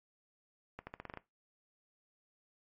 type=accelerating click train; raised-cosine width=0.5 ms; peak=-28 dBFS; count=8; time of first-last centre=0.79-1.173 s; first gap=80 ms; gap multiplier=0.87; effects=noise-tail reverb RT60 0.2 s tail -17 dB re dry + MP3 32 kbps